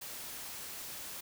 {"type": "noise", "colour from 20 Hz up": "white", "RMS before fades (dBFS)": -44, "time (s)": [0.01, 1.21], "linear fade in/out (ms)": 10, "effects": []}